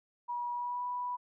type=tone with pitch glide; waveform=sine; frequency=965 to 984.1 Hz; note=B5 to B5; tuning=-40 to -6 cents; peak=-33 dBFS; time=0.28-1.17 s; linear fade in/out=20 ms; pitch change=+34 cents; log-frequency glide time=0.52-0.84 s; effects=none